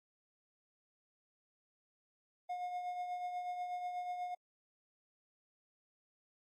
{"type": "tone with tremolo", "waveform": "triangle", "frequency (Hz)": 718, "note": "F5", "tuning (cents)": 48, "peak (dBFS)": -34, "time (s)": [2.49, 4.35], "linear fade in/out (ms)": 10, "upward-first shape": "triangle", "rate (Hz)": 8.2, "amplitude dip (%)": 50, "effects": ["AAC 64 kbps"]}